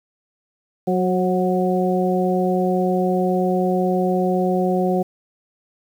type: harmonic tone with a mistuned harmonic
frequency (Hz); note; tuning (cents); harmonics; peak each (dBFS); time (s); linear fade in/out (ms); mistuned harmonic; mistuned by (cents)
183.8; F#3; -11; 1 / 2 / 3 / 4; -20 / -21 / -24 / -24; 0.87-5.03; 10; 3; -30
effects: 8-bit